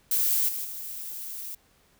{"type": "noise with level steps", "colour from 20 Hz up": "violet", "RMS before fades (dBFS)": [-24, -32, -37], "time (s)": [0.11, 1.55], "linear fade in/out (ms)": 5, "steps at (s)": [0.48, 0.64], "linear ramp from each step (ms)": 10, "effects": ["pink hiss -63 dBFS RMS until 1.99 s"]}